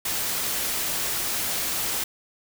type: noise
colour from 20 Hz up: white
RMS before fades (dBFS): -27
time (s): 0.05-2.04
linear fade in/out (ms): 5
effects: none